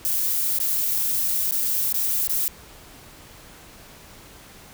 violet noise with dropouts, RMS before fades -23 dBFS, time 0.05-2.48 s, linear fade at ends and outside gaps 0 ms, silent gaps 0.587-0.601 / 1.51-1.522 / 1.926-1.943 / 2.273-2.295 s, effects pink hiss -46 dBFS RMS until 4.73 s

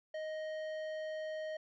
triangle tone with tanh clipping, 624 Hz, D#5, 5 cents sharp, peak -40 dBFS, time 0.14-1.57 s, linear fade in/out 5 ms, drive 16 dB, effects none

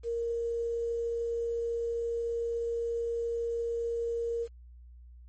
sine tone with quantisation, 466.2 Hz, A#4, in tune, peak -29 dBFS, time 0.03-4.48 s, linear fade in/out 50 ms, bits 9, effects added 60 Hz sine -48 dBFS peak until 5.28 s + MP3 32 kbps

